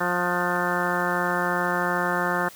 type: harmonic tone with a mistuned harmonic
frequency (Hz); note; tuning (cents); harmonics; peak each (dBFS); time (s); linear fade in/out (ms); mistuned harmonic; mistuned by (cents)
177.3; F3; +26; 1 / 2 / 3 / 4 / 5 / 6 / 7 / 8 / 9 / 10; -31 / -31 / -31 / -31 / -31 / -31 / -31 / -31 / -31 / -31; 0-2.49; 10; 9; -58
effects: white hiss -46 dBFS RMS until 2.55 s